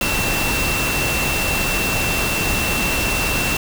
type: tone in noise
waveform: sine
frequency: 2694 Hz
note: E7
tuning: 37 cents sharp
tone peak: -22 dBFS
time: 0.01-3.57 s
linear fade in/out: 2 ms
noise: pink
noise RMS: -21 dBFS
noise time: 0.01-3.57 s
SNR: -4 dB
effects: none